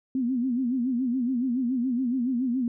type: tone with vibrato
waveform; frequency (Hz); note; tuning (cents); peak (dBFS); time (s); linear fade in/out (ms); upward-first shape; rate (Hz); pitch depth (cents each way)
sine; 250; B3; +21; -23; 0.15-2.68; 2; sine; 7.1; 120
effects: none